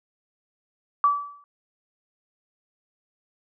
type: tone with exponential decay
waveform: sine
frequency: 1153 Hz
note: D6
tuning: 32 cents flat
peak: -13 dBFS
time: 1.04-1.44 s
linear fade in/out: 1 ms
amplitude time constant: 86 ms
effects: none